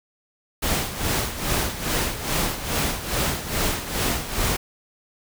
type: noise with tremolo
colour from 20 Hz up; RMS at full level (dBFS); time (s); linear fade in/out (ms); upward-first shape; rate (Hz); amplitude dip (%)
pink; -22; 0.62-4.57; 10; sine; 2.4; 70
effects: none